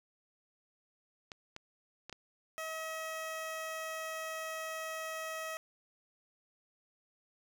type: clicks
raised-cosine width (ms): 0.2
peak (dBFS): -27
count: 4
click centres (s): 1.318 / 1.564 / 2.096 / 2.127
type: tone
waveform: 15% pulse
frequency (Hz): 639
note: D#5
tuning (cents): +46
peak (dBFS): -32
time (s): 2.58-5.57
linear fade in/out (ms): 0
effects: none